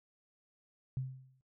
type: tone with exponential decay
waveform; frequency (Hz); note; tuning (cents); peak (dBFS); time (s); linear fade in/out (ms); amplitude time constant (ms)
sine; 130.81; C3; 0; -31; 0.97-1.41; 0; 95
effects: noise-tail reverb RT60 0.1 s tail -20 dB re dry